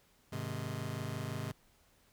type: chord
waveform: sawtooth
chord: Ab major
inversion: none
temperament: just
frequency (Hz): 103.83 / 129.78 / 155.74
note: Ab2 / C3 / Eb3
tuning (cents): 0 / -14 / +2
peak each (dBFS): -37 / -36 / -39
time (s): 0.32-1.52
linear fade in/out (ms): 10
effects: pink hiss -68 dBFS RMS until 2.12 s